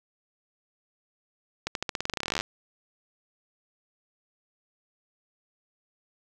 accelerating click train, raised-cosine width 0.2 ms, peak -11 dBFS, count 23, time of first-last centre 1.67-2.409 s, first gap 82 ms, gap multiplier 0.9, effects none

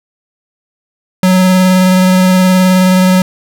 square tone with vibrato, 185 Hz, F#3, in tune, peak -6 dBFS, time 1.23-3.22 s, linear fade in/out 2 ms, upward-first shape square, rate 19 Hz, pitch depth 11 cents each way, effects none

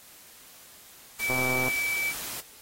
white noise, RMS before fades -36 dBFS, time 1.19-2.41 s, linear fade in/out 10 ms
sine tone, 2305 Hz, D7, 33 cents flat, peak -26 dBFS, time 1.19-2.14 s, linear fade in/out 50 ms
click train, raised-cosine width 1 ms, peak -19 dBFS, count 50, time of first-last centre 1.3-1.683 s, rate 128 Hz
effects white hiss -51 dBFS RMS until 2.61 s + AAC 48 kbps

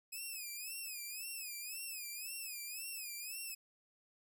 5% pulse tone with vibrato, 2535 Hz, D#7, 32 cents sharp, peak -34 dBFS, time 0.12-3.55 s, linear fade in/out 10 ms, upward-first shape sine, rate 1.9 Hz, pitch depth 130 cents each way, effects none

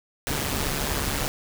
pink noise with amplitude modulation, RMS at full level -24 dBFS, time 0.27-1.28 s, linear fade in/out 0 ms, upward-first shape sine, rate 141 Hz, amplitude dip 65%, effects none

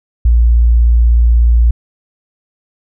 sine tone, 58.27 Hz, A#1, in tune, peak -5 dBFS, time 0.25-1.71 s, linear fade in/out 5 ms, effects none

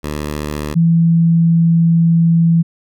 10% pulse / sine tone pair in turn, 74.7 / 166.63 Hz, D2 / E3, +30 / +19 cents, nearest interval octave + major second, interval 1389 cents, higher second, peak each -12 / -8 dBFS, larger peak second, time 0.03-0.75 / 0.75-2.63 s, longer second, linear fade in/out 20 ms, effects none

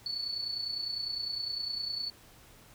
sine tone with amplitude modulation, 4446 Hz, C#8, 4 cents sharp, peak -30 dBFS, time 0.06-2.1 s, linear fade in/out 2 ms, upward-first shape sine, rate 29.9 Hz, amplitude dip 60%, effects added 110 Hz sine -63 dBFS peak until 2.74 s + pink hiss -57 dBFS RMS until 2.74 s

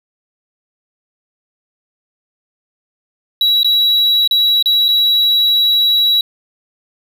triangle tone with dropouts, 3896 Hz, B7, 24 cents flat, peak -8 dBFS, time 3.41-6.21 s, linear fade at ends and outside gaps 2 ms, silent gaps 3.632-3.645 / 4.276-4.31 / 4.626-4.658 / 4.883-4.887 s, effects none

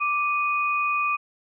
sine tone pair together, 1174.7 / 2485 Hz, D6 / D#7, 0 / -3 cents, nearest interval octave + minor second, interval 1297 cents, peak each -23 / -25 dBFS, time 0-1.17 s, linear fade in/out 20 ms, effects none

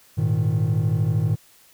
triangle chord, Ab suspended second, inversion none, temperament just, 103.83 / 116.8 / 155.74 Hz, Ab2 / Bb2 / Eb3, 0 / +4 / +2 cents, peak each -20 dBFS, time 0.17-1.36 s, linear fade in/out 20 ms, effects tanh soft clip ceiling -11 dBFS + white hiss -54 dBFS RMS until 1.73 s

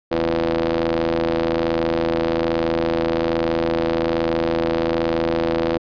sawtooth ring-modulated tone, 81.2 Hz, E2, 26 cents flat, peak -11 dBFS, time 0.11-5.78 s, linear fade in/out 10 ms, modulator 419 Hz, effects resampled to 11025 Hz

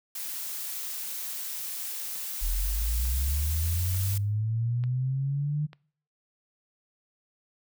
blue noise, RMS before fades -35 dBFS, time 0.15-4.18 s, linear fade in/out 5 ms
click train, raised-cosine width 0.3 ms, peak -30 dBFS, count 5, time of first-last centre 2.16-5.731 s, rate 1.12 Hz
sine linear sweep, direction up, 38.89 to 151.7 Hz, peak -25 dBFS, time 2.41-5.67 s, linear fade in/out 20 ms
effects noise-tail reverb RT60 0.5 s tail -23 dB re dry

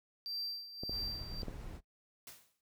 triangle tone with tremolo, 4700 Hz, D8, 1 cent sharp, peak -35 dBFS, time 0.26-1.42 s, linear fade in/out 0 ms, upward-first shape sine, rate 1.7 Hz, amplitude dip 75%
clicks, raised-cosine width 2 ms, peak -28 dBFS, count 4, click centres 0.835 / 0.895 / 1.432 / 1.483 s
brown noise, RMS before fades -45 dBFS, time 0.89-1.81 s, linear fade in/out 50 ms
white noise with exponential decay, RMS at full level -48 dBFS, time 2.27-2.61 s, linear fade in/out 2 ms, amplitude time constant 73 ms
effects noise-tail reverb RT60 0.1 s tail -19 dB re dry

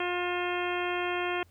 harmonic tone with a mistuned harmonic, 355.5 Hz, F4, 31 cents sharp, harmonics 1 / 2 / 3 / 4 / 5 / 6 / 7 / 8 / 9, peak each -32 / -35 / -37 / -38 / -39 / -40 / -40 / -41 / -42 dBFS, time 0-1.43 s, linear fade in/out 2 ms, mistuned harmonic 8, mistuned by -79 cents, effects added 87 Hz sine -57 dBFS peak until 1.5 s + pink hiss -66 dBFS RMS until 1.5 s

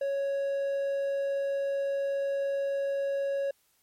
triangle tone, 554.4 Hz, C#5, in tune, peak -25 dBFS, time 0.01-3.51 s, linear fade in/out 5 ms, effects white hiss -69 dBFS RMS until 3.82 s + MP3 64 kbps

